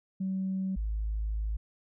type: tone pair in turn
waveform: sine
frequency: 190 / 53.32 Hz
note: F#3 / G#1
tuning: +46 / +46 cents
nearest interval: octave + minor seventh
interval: 2200 cents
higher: first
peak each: -28 dBFS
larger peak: neither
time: 0.2-0.76 / 0.76-1.57 s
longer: second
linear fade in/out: 10 ms
effects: tanh soft clip ceiling -24 dBFS